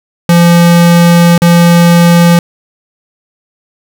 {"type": "tone with dropouts", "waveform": "square", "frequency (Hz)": 171.6, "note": "F3", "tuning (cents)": -30, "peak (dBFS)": -3, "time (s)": [0.29, 2.39], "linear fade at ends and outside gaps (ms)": 2, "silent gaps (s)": [1.379, 1.419], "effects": ["7-bit"]}